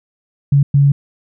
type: tone bursts at uneven times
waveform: sine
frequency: 140.9 Hz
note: C#3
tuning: 29 cents sharp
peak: -7 dBFS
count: 2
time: 0.52-0.63 / 0.74-0.92 s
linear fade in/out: 5 ms
effects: none